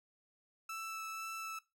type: tone with vibrato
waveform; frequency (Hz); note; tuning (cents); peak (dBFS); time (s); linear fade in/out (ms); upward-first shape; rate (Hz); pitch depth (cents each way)
30% pulse; 1318.5; E6; 0; -38; 0.69-1.59; 5; sine; 2; 9
effects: noise-tail reverb RT60 0.2 s tail -17 dB re dry